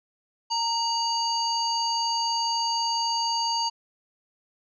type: harmonic tone with a mistuned harmonic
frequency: 926 Hz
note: A#5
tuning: 12 cents flat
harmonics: 1 / 3 / 5 / 7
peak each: -26 / -36 / -27 / -36 dBFS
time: 0.5-3.7 s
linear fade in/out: 20 ms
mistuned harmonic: 3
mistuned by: +61 cents
effects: none